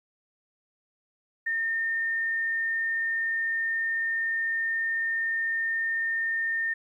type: tone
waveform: sine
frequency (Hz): 1819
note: A#6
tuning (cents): -43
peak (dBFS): -25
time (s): 1.46-6.74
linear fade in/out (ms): 10
effects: 11-bit